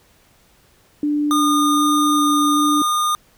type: tone with vibrato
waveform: sine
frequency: 293.7 Hz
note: D4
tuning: in tune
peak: -16 dBFS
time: 1.03-2.82 s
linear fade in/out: 2 ms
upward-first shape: square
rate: 1.3 Hz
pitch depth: 8 cents each way
type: tone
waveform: square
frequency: 1219 Hz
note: D#6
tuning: 36 cents flat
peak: -17 dBFS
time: 1.31-3.15 s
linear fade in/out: 0 ms
effects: pink hiss -55 dBFS RMS until 3.37 s